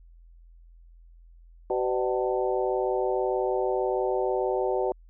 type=harmonic tone with a mistuned harmonic; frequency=126.4 Hz; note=B2; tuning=41 cents sharp; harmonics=3 / 4 / 5 / 6 / 7; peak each=-27 / -29 / -31 / -33 / -34 dBFS; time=1.7-4.92 s; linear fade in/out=2 ms; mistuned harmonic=5; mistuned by=-79 cents; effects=added 42 Hz sine -49 dBFS peak until 5.09 s